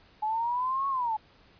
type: linear two-way sweep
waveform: sine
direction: up then down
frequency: 845 to 1112 to 845 Hz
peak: -26 dBFS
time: 0.22-1.17 s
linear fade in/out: 10 ms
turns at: 0.88 s
effects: pink hiss -59 dBFS RMS until 1.59 s + resampled to 11025 Hz